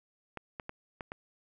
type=clicks; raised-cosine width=0.5 ms; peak=-24 dBFS; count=5; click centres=0.373 / 0.598 / 0.694 / 1.008 / 1.119 s; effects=none